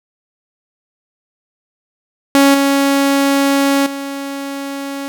sawtooth tone with level steps, 277.5 Hz, C#4, 2 cents sharp, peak -3 / -7 / -18 dBFS, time 2.35-5.08 s, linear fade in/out 0 ms, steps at 2.54 / 3.86 s, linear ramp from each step 5 ms, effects none

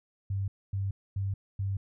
sine tone bursts, 98 Hz, G2, in tune, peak -28 dBFS, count 4, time 0.3-1.77 s, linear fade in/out 5 ms, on 180 ms, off 250 ms, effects none

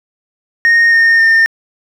sine tone with pitch steps, 1853 / 1832.8 / 1812.8 Hz, A#6 / A#6 / A#6, -11 / -30 / -49 cents, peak -3 dBFS, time 0.65-1.46 s, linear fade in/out 0 ms, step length 270 ms, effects tanh soft clip ceiling -5 dBFS + 7-bit

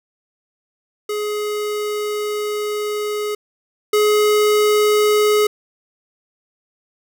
square tone pair in turn, 419.6 / 421.2 Hz, G#4 / G#4, +18 / +24 cents, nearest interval unison, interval 6 cents, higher second, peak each -21 / -13 dBFS, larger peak second, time 1.09-3.35 / 3.93-5.47 s, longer first, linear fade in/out 5 ms, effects none

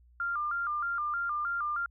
sine tone with vibrato, 1291 Hz, E6, 37 cents flat, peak -29 dBFS, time 0.2-1.86 s, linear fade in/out 2 ms, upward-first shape square, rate 3.2 Hz, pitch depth 130 cents each way, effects added 60 Hz sine -57 dBFS peak until 1.9 s

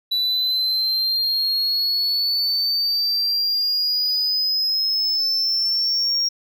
triangle exponential sweep, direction up, 3951 to 5588 Hz, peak -17 dBFS, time 0.11-6.29 s, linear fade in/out 10 ms, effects none

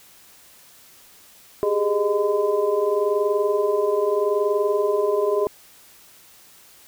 sine tone cluster, 394.7 / 415.5 / 616 / 1018 Hz, G4 / G#4 / D#5 / C6, +12 / +1 / -17 / -48 cents, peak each -25 / -20 / -25 / -29 dBFS, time 1.63-5.47 s, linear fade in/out 0 ms, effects white hiss -50 dBFS RMS until 6.87 s

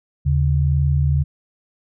sine tone pair together, 78.13 / 139.9 Hz, D#2 / C#3, +8 / +16 cents, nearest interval minor seventh, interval 1008 cents, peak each -17 dBFS, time 0.25-1.24 s, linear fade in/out 20 ms, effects none

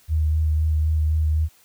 sine tone with vibrato, 77.78 Hz, D#2, in tune, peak -17 dBFS, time 0.08-1.49 s, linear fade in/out 50 ms, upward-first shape sine, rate 3.9 Hz, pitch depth 20 cents each way, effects white hiss -56 dBFS RMS until 1.64 s

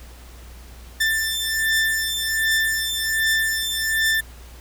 sawtooth beating tone pair, 1776 / 1777.3 Hz, A6 / A6, +16 / +17 cents, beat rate 1.3 Hz, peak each -19 dBFS, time 1-4.21 s, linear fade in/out 10 ms, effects added 60 Hz sine -40 dBFS peak until 4.6 s + pink hiss -47 dBFS RMS until 4.6 s

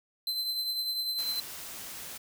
45% pulse tone with tremolo, 4072 Hz, C8, 48 cents flat, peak -27 dBFS, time 0.27-1.4 s, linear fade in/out 2 ms, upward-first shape triangle, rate 10 Hz, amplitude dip 50%
white noise, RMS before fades -42 dBFS, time 1.18-2.18 s, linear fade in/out 10 ms
effects none

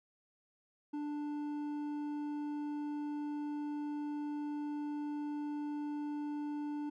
triangle tone with hard clipping, 294.6 Hz, D4, 6 cents sharp, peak -38 dBFS, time 0.93-6.9 s, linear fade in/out 10 ms, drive 10 dB, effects none

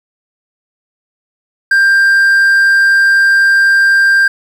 triangle tone, 1588 Hz, G6, 22 cents sharp, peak -4 dBFS, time 1.71-4.28 s, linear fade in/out 5 ms, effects 7-bit

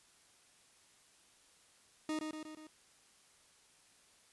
40% pulse tone with echo, 310 Hz, D#4, 6 cents flat, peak -34 dBFS, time 2.09-2.19 s, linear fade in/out 2 ms, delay 120 ms, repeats 4, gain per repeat -4 dB, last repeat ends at 2.67 s, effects white hiss -66 dBFS RMS until 4.32 s + resampled to 24000 Hz

